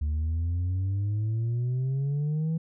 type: exponential sweep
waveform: sine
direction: up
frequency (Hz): 73.42 to 164.5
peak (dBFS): -22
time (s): 0.01-2.58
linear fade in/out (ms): 10
effects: tanh soft clip ceiling -24 dBFS